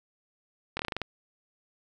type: slowing click train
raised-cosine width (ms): 0.3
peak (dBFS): -15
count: 8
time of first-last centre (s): 0.77-1.017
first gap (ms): 23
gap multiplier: 1.14
effects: none